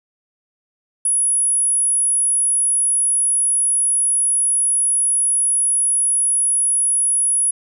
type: tone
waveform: sine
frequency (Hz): 10280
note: E9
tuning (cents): -45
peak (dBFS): -14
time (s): 1.05-7.51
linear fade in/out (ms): 5
effects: none